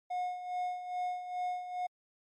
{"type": "tone with tremolo", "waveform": "triangle", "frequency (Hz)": 723, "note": "F#5", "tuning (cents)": -40, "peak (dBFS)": -29, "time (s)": [0.1, 1.87], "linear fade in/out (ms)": 10, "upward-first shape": "sine", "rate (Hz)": 2.4, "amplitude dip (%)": 65, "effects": ["MP3 48 kbps"]}